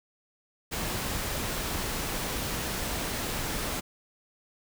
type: noise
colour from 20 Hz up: pink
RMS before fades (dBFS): -32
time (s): 0.71-3.81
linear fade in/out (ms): 20
effects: none